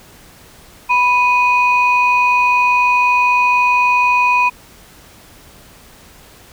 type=tone pair together; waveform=sine; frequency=986 / 2486 Hz; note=B5 / D#7; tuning=-3 / -2 cents; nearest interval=octave + major third; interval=1601 cents; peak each=-11 / -13 dBFS; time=0.89-4.5 s; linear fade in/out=20 ms; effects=tanh soft clip ceiling -4 dBFS + pink hiss -43 dBFS RMS until 6.52 s